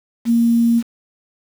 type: tone with quantisation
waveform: sine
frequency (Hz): 233.1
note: A#3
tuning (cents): 0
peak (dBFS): -11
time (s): 0.25-0.83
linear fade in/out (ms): 50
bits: 6
effects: none